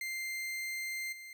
40% pulse tone with level steps, 2093 Hz, C7, in tune, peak -35 / -45 dBFS, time 0.01-1.33 s, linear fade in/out 2 ms, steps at 1.12 s, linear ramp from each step 10 ms, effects none

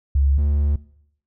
sine / triangle tone pair in turn, 69.3 / 72.49 Hz, C#2 / D2, 0 / -22 cents, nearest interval minor second, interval 78 cents, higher second, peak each -14 dBFS, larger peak neither, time 0.15-0.38 / 0.38-0.76 s, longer second, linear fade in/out 5 ms, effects noise-tail reverb RT60 0.7 s tail -20 dB re dry

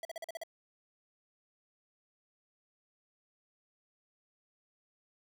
square tone bursts, 659.3 Hz, E5, in tune, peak -39 dBFS, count 7, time 0.03-0.435 s, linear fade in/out 2 ms, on 21 ms, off 43 ms, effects none

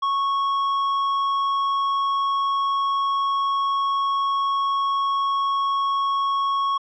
triangle tone with tanh clipping, 1104 Hz, C#6, 7 cents flat, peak -21 dBFS, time 0.02-6.78 s, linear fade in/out 10 ms, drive 12 dB, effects low-pass 5000 Hz 12 dB/octave

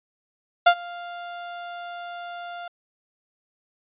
30% pulse tone with ADSR envelope, 698.5 Hz, F5, in tune, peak -7 dBFS, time 0.66-2.68 s, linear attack 10 ms, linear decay 72 ms, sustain -24 dB, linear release 4 ms, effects resampled to 8000 Hz

